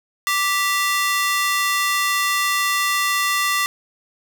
sawtooth ring-modulated tone, 1568 Hz, G6, in tune, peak -11 dBFS, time 0.27-3.66 s, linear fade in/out 0 ms, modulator 401 Hz, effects none

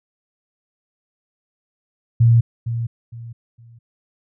sine tone with echo, 116.54 Hz, A#2, in tune, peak -9 dBFS, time 2.2-2.41 s, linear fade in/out 10 ms, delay 460 ms, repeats 3, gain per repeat -11 dB, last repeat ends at 3.79 s, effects none

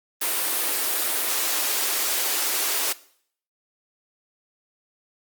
white high-pass noise, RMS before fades -24 dBFS, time 0.21-2.93 s, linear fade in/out 10 ms, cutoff 280 Hz, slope 48 dB/octave, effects noise-tail reverb RT60 0.6 s tail -19 dB re dry + Opus 32 kbps

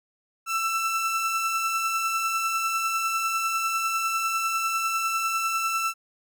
30% pulse beating tone pair, 1323 / 1333 Hz, E6 / E6, +6 / +19 cents, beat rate 10 Hz, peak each -31 / -22 dBFS, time 0.46-5.94 s, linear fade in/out 50 ms, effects none

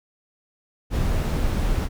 brown noise, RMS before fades -22 dBFS, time 0.9-1.89 s, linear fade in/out 50 ms, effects none

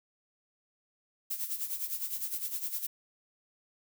violet noise with tremolo, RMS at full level -33 dBFS, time 1.3-2.87 s, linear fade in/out 10 ms, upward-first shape sine, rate 9.8 Hz, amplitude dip 70%, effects none

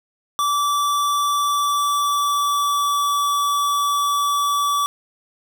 square tone with pitch glide, 1160 to 1150.7 Hz, D6 to D6, -22 to -36 cents, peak -18 dBFS, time 0.39-4.86 s, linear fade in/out 0 ms, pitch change -14 cents, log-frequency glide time 1.33-3.15 s, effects none

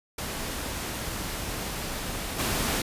pink noise with level steps, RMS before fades -33 / -27 dBFS, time 0.18-2.82 s, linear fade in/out 5 ms, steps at 2.38 s, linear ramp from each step 20 ms, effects resampled to 32000 Hz

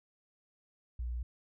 sine tone, 60 Hz, B1, 49 cents flat, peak -34 dBFS, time 0.99-1.23 s, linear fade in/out 5 ms, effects none

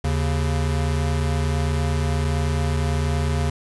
square tone pair together, 77.7 / 139.09 Hz, D#2 / C#3, -2 / +6 cents, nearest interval minor seventh, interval 1008 cents, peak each -22 / -25 dBFS, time 0.04-3.5 s, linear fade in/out 5 ms, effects resampled to 22050 Hz + 8-bit

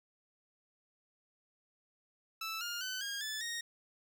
15% pulse tone with pitch steps, 1318.5 / 1413.1 / 1514.6 / 1623.3 / 1739.8 / 1864.6 Hz, E6 / F6 / F#6 / G#6 / A6 / A#6, 0 / +20 / +40 / -40 / -20 / 0 cents, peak -31 dBFS, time 2.41-3.61 s, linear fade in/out 5 ms, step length 200 ms, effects none

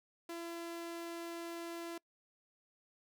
sawtooth tone, 338 Hz, E4, 43 cents sharp, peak -38 dBFS, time 0.29-1.98 s, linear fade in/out 5 ms, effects noise-tail reverb RT60 0.1 s tail -25 dB re dry

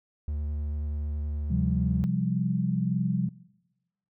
triangle tone with vibrato, 74 Hz, D2, 14 cents sharp, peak -26 dBFS, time 0.28-2.04 s, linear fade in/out 0 ms, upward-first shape sine, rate 9.3 Hz, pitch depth 12 cents each way
sine chord, C suspended fourth, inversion none, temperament just, 130.81 / 174.42 / 196.22 Hz, C3 / F3 / G3, 0 / -2 / +2 cents, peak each -29 / -27 / -29 dBFS, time 1.5-3.29 s, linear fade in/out 10 ms
effects noise-tail reverb RT60 1.0 s tail -21 dB re dry

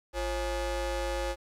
30% pulse ring-modulated tone, 295.8 Hz, D4, 13 cents sharp, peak -24 dBFS, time 0.13-1.36 s, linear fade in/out 50 ms, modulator 244 Hz, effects low-pass 10000 Hz 12 dB/octave + 11-bit

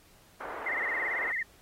white band-pass noise, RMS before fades -40 dBFS, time 0.4-1.32 s, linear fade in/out 10 ms, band 360 to 1500 Hz, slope 24 dB/octave
sine tone with vibrato, 1954 Hz, B6, 19 cents flat, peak -29 dBFS, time 0.66-1.43 s, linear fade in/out 5 ms, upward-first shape sine, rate 18 Hz, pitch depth 130 cents each way
effects pink hiss -60 dBFS RMS until 1.61 s + AAC 48 kbps

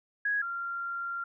sine tone pair in turn, 1661.2 / 1383.6 Hz, G#6 / F6, 0 / -17 cents, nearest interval minor third, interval 317 cents, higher first, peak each -26 / -32 dBFS, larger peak first, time 0.25-0.42 / 0.42-1.24 s, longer second, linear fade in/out 5 ms, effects none

